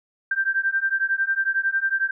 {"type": "beating tone pair", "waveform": "sine", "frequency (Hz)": [1569, 1580], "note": ["G6", "G6"], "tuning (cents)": [1, 13], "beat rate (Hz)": 11, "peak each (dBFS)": [-23, -23], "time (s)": [0.31, 2.11], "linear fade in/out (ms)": 5, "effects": []}